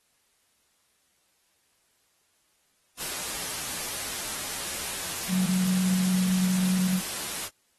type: tone in noise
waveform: sine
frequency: 185 Hz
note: F#3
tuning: in tune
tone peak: -22 dBFS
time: 5.28-7.01 s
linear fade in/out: 50 ms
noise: white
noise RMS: -33 dBFS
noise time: 2.97-7.5 s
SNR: +8 dB
effects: white hiss -69 dBFS RMS until 7.78 s + AAC 32 kbps